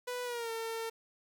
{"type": "tone with pitch glide", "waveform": "sawtooth", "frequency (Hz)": [493.9, 452.9], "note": ["B4", "A#4"], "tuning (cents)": [0, -50], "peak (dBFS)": -32, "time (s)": [0.07, 0.9], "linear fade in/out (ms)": 10, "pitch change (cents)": -150, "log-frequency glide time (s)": [0.24, 0.51], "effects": ["10-bit"]}